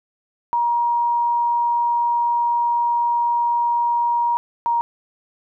sine tone pair in turn, 948 / 940.4 Hz, A#5 / A#5, +29 / +15 cents, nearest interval unison, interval 14 cents, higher first, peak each -16 / -16 dBFS, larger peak neither, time 0.53-4.37 / 4.66-4.81 s, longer first, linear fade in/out 0 ms, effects none

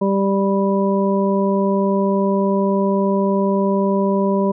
harmonic tone, 196.5 Hz, G3, 4 cents sharp, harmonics 1 / 2 / 3 / 5, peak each -17 / -20 / -22 / -24 dBFS, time 0.01-4.52 s, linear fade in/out 10 ms, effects none

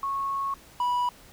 sine / triangle tone pair in turn, 1100 / 980 Hz, C#6 / B5, -14 / -14 cents, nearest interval major second, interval 200 cents, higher first, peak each -26 / -21 dBFS, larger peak second, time 0.03-0.54 / 0.8-1.09 s, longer first, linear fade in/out 2 ms, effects pink hiss -52 dBFS RMS until 1.32 s

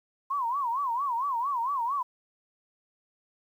sine tone with vibrato, 1028 Hz, C6, 31 cents flat, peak -26 dBFS, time 0.3-2.03 s, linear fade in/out 10 ms, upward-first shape sine, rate 4.4 Hz, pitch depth 200 cents each way, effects 10-bit

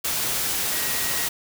sine tone in noise, 1900 Hz, A#6, 33 cents sharp, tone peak -35 dBFS, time 0.71-1.27 s, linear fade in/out 10 ms, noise white, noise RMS -25 dBFS, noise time 0.04-1.29 s, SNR -13 dB, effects none

